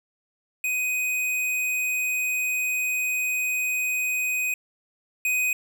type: tone pair in turn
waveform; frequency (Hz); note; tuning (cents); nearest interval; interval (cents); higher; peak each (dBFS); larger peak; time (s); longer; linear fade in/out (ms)
square; 2500 / 2500; D#7 / D#7; +8 / +8; unison; 0; neither; -24 / -22; second; 0.64-4.54 / 5.25-5.53; first; 2
effects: none